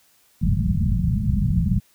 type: low-pass noise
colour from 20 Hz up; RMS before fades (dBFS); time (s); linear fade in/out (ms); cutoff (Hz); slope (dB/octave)
white; -20; 0.41-1.8; 20; 210; 96
effects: white hiss -59 dBFS RMS until 1.94 s